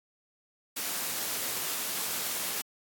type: noise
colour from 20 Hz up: white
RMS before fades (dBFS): -33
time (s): 0.76-2.62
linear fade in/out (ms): 10
effects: high-pass 150 Hz 12 dB/octave + AAC 64 kbps